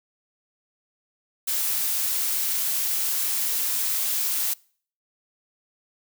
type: noise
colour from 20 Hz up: blue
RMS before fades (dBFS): -25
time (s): 1.47-4.54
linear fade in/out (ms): 10
effects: noise-tail reverb RT60 0.5 s tail -25 dB re dry